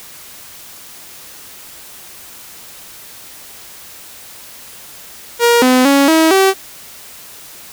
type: tone with pitch steps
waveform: sawtooth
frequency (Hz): 472.8 / 254.3 / 278.7 / 321.1 / 384.9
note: A#4 / C4 / C#4 / E4 / G4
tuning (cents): +24 / -49 / +9 / -45 / -32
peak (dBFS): -4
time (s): 5.39-6.54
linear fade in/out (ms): 50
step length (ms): 230
effects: white hiss -36 dBFS RMS until 7.72 s